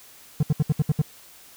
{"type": "tone bursts", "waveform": "triangle", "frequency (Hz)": 150, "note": "D3", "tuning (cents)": 37, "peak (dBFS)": -14, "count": 7, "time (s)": [0.4, 1.018], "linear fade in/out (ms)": 5, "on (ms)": 30, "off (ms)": 68, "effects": ["white hiss -49 dBFS RMS until 1.56 s"]}